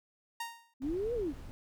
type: tone with exponential decay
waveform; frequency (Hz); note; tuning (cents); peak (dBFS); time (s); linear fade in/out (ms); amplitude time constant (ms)
sawtooth; 929; A#5; -6; -30; 0.4-0.74; 5; 73
type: linear two-way sweep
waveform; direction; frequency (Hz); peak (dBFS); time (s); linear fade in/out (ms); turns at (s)
sine; up then down; 246.9 to 495.1 to 246.9; -31; 0.8-1.34; 50; 1.14
type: noise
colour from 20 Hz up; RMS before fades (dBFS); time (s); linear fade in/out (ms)
brown; -45; 0.82-1.51; 0
effects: none